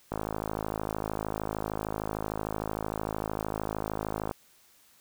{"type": "click train", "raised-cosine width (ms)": 1, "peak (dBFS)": -17, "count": 224, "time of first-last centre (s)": [0.12, 4.312], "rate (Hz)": 53.2, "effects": ["white hiss -61 dBFS RMS until 5 s"]}